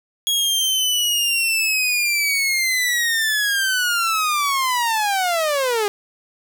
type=linear sweep; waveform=sawtooth; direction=down; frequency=3322 to 400 Hz; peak=-14 dBFS; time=0.27-5.88 s; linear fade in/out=0 ms; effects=none